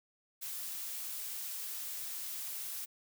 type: noise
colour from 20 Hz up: blue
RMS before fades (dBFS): -41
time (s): 0.41-2.86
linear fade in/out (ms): 20
effects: none